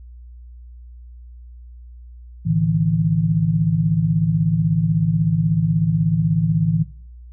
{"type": "chord", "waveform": "sine", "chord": "A suspended fourth", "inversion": "none", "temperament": "equal with one note detuned", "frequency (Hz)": [110, 146.83, 163.11], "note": ["A2", "D3", "E3"], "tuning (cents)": [0, 0, -18], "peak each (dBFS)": [-22, -22, -17], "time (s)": [2.45, 6.84], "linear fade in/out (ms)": 20, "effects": ["noise-tail reverb RT60 0.6 s tail -20 dB re dry", "added 60 Hz sine -37 dBFS peak until 7.32 s"]}